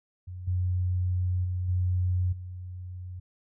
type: tone with level steps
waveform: sine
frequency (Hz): 90.7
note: F#2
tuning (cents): -34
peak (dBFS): -36 / -24 / -27 / -23 / -36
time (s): 0.27-3.2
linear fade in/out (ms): 10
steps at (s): 0.47 / 1.44 / 1.68 / 2.32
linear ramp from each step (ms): 10
effects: none